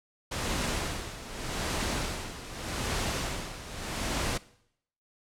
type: noise with tremolo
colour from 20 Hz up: pink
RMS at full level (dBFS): -30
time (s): 0.31-4.38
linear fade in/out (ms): 10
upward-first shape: sine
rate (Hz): 0.83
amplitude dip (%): 75
effects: noise-tail reverb RT60 0.7 s tail -19 dB re dry + low-pass 9000 Hz 12 dB/octave